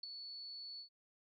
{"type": "tone with ADSR envelope", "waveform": "sine", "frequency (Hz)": 4435, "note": "C#8", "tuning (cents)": 0, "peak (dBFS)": -38, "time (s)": [0.03, 0.89], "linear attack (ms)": 6, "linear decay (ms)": 6, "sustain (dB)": -8, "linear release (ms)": 97, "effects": []}